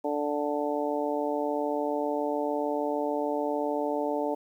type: harmonic tone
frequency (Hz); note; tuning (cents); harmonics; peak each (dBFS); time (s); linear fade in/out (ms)
146.83; D3; 0; 2 / 3 / 4 / 5 / 6; -32 / -32 / -31 / -36 / -34; 0.04-4.35; 10
effects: 10-bit